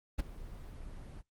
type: noise with ADSR envelope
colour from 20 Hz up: brown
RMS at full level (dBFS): -26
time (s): 0.18-1.23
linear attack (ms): 17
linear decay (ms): 16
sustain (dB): -20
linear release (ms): 41
effects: noise-tail reverb RT60 0.1 s tail -24 dB re dry + Opus 24 kbps